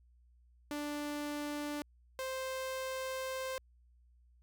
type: tone pair in turn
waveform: sawtooth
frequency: 293.7 / 523.3 Hz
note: D4 / C5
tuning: 0 / 0 cents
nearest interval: minor seventh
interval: 1000 cents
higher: second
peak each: -33 / -33 dBFS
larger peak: neither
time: 0.71-1.82 / 2.19-3.58 s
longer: second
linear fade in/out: 0 ms
effects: added 60 Hz sine -62 dBFS peak until 4.42 s